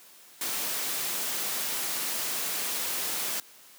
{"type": "noise", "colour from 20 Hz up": "white", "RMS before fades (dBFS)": -31, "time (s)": [0.41, 3.4], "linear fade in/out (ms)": 2, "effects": ["white hiss -53 dBFS RMS until 3.78 s", "high-pass 200 Hz 12 dB/octave"]}